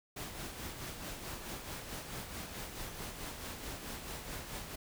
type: noise with tremolo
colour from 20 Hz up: pink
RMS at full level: -42 dBFS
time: 0.16-4.76 s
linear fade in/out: 10 ms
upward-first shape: sine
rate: 4.6 Hz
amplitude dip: 45%
effects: none